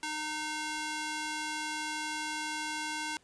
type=tone with high-pass filter; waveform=square; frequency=306.2 Hz; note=D#4; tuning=28 cents flat; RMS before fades=-36 dBFS; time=0.03-3.17 s; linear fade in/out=0 ms; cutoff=900 Hz; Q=0.6; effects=pink hiss -65 dBFS RMS until 3.23 s + resampled to 22050 Hz